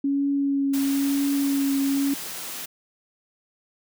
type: tone with vibrato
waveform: sine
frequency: 278 Hz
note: C#4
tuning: 5 cents sharp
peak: -20 dBFS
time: 0.04-2.14 s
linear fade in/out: 5 ms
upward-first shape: triangle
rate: 1 Hz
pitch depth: 20 cents each way
type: high-pass noise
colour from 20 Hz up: white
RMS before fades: -34 dBFS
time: 0.73-2.66 s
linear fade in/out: 10 ms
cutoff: 130 Hz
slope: 96 dB/octave
effects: none